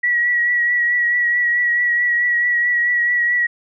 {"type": "tone with vibrato", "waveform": "sine", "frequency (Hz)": 1927, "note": "B6", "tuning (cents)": -43, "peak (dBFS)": -14, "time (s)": [0.03, 3.47], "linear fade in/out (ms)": 10, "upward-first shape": "triangle", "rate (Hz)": 4.6, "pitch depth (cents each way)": 30, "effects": []}